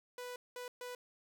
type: tone bursts at uneven times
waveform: sawtooth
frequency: 493.9 Hz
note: B4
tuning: in tune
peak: -39 dBFS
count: 3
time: 0.18-0.36 / 0.56-0.68 / 0.81-0.95 s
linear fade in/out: 2 ms
effects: none